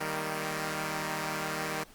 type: chord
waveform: 5% pulse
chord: Eb major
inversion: none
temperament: equal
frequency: 155.56 / 196 / 233.1 Hz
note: Eb3 / G3 / Bb3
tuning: 0 / 0 / 0 cents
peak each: -23 / -25 / -29 dBFS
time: 0-1.84 s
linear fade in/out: 10 ms
effects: pink hiss -56 dBFS RMS until 1.94 s + Opus 32 kbps